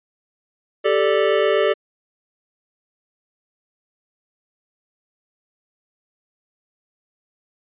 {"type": "chord", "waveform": "square", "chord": "G suspended second", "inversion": "none", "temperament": "equal", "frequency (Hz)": [392, 440, 587.3], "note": ["G4", "A4", "D5"], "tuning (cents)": [0, 0, 0], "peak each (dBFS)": [-21, -20, -20], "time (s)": [0.84, 1.74], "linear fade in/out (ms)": 20, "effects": ["resampled to 8000 Hz"]}